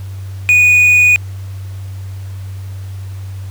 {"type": "tone with quantisation", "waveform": "triangle", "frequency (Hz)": 2468, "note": "D#7", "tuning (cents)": -15, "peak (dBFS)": -4, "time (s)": [0.49, 1.16], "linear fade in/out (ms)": 0, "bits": 5, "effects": ["added 96 Hz sine -23 dBFS peak until 3.5 s", "pink hiss -43 dBFS RMS until 3.5 s"]}